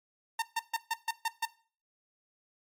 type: tone bursts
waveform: sawtooth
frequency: 910 Hz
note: A#5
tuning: 42 cents flat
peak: -24 dBFS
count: 7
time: 0.39-1.454 s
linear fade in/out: 5 ms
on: 32 ms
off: 140 ms
effects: noise-tail reverb RT60 0.4 s tail -18 dB re dry + MP3 64 kbps